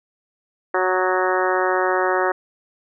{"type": "harmonic tone with a mistuned harmonic", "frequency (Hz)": 185, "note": "F#3", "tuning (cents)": 0, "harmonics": [2, 3, 4, 5, 6, 7, 8, 9, 10], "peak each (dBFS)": [-22, -24, -25, -26, -27, -27, -28, -29, -29], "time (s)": [0.74, 2.32], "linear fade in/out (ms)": 5, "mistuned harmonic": 7, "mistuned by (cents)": -25, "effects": []}